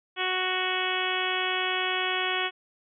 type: harmonic tone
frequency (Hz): 370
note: F#4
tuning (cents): 0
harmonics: 1 / 2 / 3 / 4 / 5 / 6 / 7 / 8 / 9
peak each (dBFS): -34 / -34 / -34 / -34 / -34 / -34 / -34 / -34 / -34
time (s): 0.16-2.51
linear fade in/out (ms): 50
effects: none